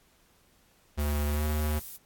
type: tone with pitch glide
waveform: square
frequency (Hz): 73.7 to 75.86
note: D2 to D#2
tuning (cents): +7 to -43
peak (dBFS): -27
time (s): 0.97-1.8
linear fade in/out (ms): 20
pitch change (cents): +50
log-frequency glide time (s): 1.3-1.43
type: noise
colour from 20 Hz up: violet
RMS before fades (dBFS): -41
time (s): 0.99-1.97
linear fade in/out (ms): 10
effects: pink hiss -64 dBFS RMS until 2.05 s + AAC 64 kbps